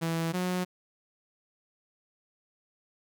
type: tone pair in turn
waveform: sawtooth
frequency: 164.81 / 181.58 Hz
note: E3 / F#3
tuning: 0 / -32 cents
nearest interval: major second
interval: 168 cents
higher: second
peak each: -24 dBFS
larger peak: neither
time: 0.01-0.33 / 0.33-0.65 s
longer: neither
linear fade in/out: 20 ms
effects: none